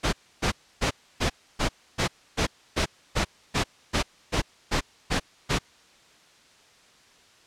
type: noise bursts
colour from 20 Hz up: pink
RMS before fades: -23 dBFS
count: 15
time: 0.03-5.59 s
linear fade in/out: 20 ms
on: 100 ms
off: 290 ms
effects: white hiss -56 dBFS RMS until 7.46 s + low-pass 6000 Hz 12 dB/octave